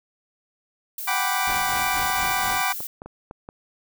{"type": "noise", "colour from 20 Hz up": "violet", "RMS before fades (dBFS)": -32, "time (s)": [0.98, 2.87], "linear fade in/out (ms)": 2}
{"type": "chord", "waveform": "25% pulse", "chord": "G major seventh", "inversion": "third", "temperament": "equal", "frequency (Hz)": [740, 784, 987.8, 1174.7], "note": ["F#5", "G5", "B5", "D6"], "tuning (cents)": [0, 0, 0, 0], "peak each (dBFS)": -24, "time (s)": [1.07, 2.73], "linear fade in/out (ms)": 10}
{"type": "noise with tremolo", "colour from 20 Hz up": "pink", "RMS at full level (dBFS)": -34, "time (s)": [1.47, 2.62], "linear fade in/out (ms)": 5, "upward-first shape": "sine", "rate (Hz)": 4.2, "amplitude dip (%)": 60}
{"type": "clicks", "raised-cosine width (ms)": 1, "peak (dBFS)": -23, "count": 7, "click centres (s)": [2.056, 2.1, 2.805, 3.019, 3.06, 3.311, 3.489]}
{"effects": []}